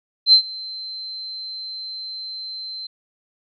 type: tone with ADSR envelope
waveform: sine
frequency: 4100 Hz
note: C8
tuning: 36 cents flat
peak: -6 dBFS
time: 0.26-2.87 s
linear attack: 69 ms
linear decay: 89 ms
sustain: -23 dB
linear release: 7 ms
effects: none